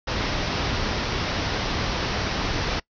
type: low-pass noise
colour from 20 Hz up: pink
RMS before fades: -26 dBFS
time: 0.07-2.8 s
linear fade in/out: 10 ms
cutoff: 5800 Hz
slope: 96 dB/octave
effects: noise-tail reverb RT60 0.1 s tail -23 dB re dry